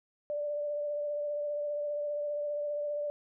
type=tone with vibrato; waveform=sine; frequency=587.3 Hz; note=D5; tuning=in tune; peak=-31 dBFS; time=0.3-3.1 s; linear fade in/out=0 ms; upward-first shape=triangle; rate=15 Hz; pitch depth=23 cents each way; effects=none